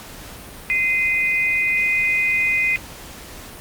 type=tone pair together; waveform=sine; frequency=2066 / 2480 Hz; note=C7 / D#7; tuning=-22 / -6 cents; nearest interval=minor third; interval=316 cents; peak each=-19 dBFS; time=0.7-2.76 s; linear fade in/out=0 ms; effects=pink hiss -38 dBFS RMS until 3.6 s + Opus 48 kbps